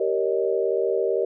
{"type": "chord", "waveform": "sine", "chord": "Eb dominant seventh", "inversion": "first", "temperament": "just", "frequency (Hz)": [388.9, 466.7, 560, 622.3], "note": ["G4", "Bb4", "Db5", "Eb5"], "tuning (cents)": [-14, 2, 18, 0], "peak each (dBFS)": [-24, -24, -29, -28], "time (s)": [0, 1.25], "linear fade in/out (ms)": 5, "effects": []}